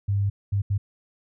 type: tone bursts at uneven times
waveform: sine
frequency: 100 Hz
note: G2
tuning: 35 cents sharp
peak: -20 dBFS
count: 3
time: 0.08-0.3 / 0.52-0.62 / 0.7-0.78 s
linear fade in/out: 10 ms
effects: none